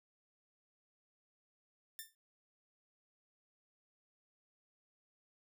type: tone with exponential decay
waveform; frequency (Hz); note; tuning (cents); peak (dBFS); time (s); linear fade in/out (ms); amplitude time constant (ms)
5% pulse; 1786; A6; +25; -30; 1.99-2.15; 1; 33
effects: none